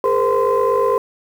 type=tone cluster; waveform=sine; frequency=411.6 / 467.3 / 516 / 1032 Hz; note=G#4 / A#4 / C5 / C6; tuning=-16 / +4 / -24 / -24 cents; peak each=-18 dBFS; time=0.04-0.98 s; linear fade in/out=2 ms; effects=tanh soft clip ceiling -7 dBFS + 7-bit